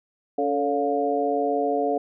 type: harmonic tone with a mistuned harmonic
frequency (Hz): 141.4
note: C#3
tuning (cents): +35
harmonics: 2 / 3 / 4 / 5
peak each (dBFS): -28 / -25 / -28 / -25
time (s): 0.38-1.98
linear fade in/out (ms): 5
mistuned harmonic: 3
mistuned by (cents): +61
effects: none